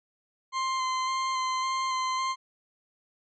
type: tone with vibrato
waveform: 40% pulse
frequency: 1044 Hz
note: C6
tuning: 4 cents flat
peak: -26 dBFS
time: 0.52-2.36 s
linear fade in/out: 50 ms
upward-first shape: square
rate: 1.8 Hz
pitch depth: 13 cents each way
effects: resampled to 16000 Hz